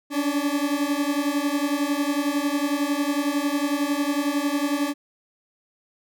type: beating tone pair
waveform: 40% pulse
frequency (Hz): 282.1 / 293.1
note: C#4 / D4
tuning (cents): +30 / -3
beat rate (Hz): 11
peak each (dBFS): -24 / -24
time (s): 0.1-4.94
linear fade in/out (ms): 50
effects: none